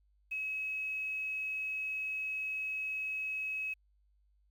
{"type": "tone with quantisation", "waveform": "sine", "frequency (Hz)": 2563, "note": "E7", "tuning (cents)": -49, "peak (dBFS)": -34, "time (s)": [0.31, 3.74], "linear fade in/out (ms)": 10, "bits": 10, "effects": ["added 50 Hz sine -67 dBFS peak until 4.5 s"]}